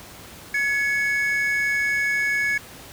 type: tone pair together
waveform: triangle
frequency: 1691 / 2214 Hz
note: G#6 / C#7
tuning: +31 / -3 cents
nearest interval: perfect fourth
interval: 466 cents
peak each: -21 dBFS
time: 0.54-2.58 s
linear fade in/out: 5 ms
effects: pink hiss -42 dBFS RMS until 2.92 s + high-pass 60 Hz 12 dB/octave